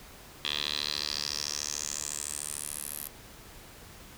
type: tone with band-pass filter sweep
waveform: 10% pulse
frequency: 73.7 Hz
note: D2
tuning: 7 cents sharp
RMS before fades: -35 dBFS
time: 0.45-3.08 s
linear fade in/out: 0 ms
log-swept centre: 3400 to 12000 Hz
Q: 4.7
effects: pink hiss -50 dBFS RMS until 4.17 s